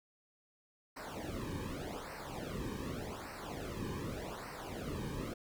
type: noise with flanger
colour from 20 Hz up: brown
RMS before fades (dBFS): -42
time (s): 0.96-5.34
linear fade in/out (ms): 10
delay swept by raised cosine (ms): 0.29 to 1.49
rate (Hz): 0.85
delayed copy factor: -0.95
effects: none